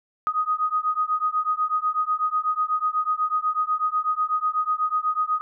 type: beating tone pair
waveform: sine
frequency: 1244.5 / 1252.6 Hz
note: D#6 / D#6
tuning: 0 / +11 cents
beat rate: 8.1 Hz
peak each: -24 dBFS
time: 0.27-5.41 s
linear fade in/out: 0 ms
effects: none